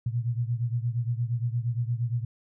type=beating tone pair; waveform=sine; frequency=116.5 / 125.1 Hz; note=A#2 / B2; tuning=-1 / +23 cents; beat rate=8.6 Hz; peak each=-27 / -30 dBFS; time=0.06-2.25 s; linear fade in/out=5 ms; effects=none